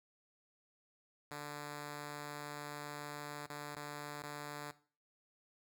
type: tone with dropouts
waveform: 5% pulse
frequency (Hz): 146.83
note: D3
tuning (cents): 0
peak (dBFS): -32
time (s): 1.31-4.71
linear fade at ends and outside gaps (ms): 2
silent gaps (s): 3.463-3.499 / 3.75-3.763 / 4.221-4.236
effects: noise-tail reverb RT60 0.4 s tail -17 dB re dry